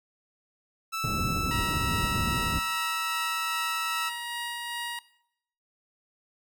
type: tone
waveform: sawtooth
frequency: 1318.5 Hz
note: E6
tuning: in tune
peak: -26 dBFS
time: 0.92-4.1 s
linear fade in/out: 20 ms
type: low-pass noise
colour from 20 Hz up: white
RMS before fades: -31 dBFS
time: 1.04-2.59 s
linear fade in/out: 0 ms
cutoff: 190 Hz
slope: 12 dB/octave
type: tone with tremolo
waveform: 15% pulse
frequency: 950 Hz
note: A#5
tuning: 33 cents sharp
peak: -25 dBFS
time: 1.51-4.99 s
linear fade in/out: 2 ms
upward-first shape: sine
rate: 2.5 Hz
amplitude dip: 25%
effects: noise-tail reverb RT60 0.7 s tail -18 dB re dry